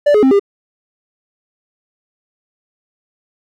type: tone with pitch steps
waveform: triangle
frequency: 584 / 421.3 / 264.8 / 400.9 Hz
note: D5 / G#4 / C4 / G4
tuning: -10 / +25 / +21 / +39 cents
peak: -5 dBFS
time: 0.06-0.396 s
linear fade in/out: 10 ms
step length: 84 ms
effects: none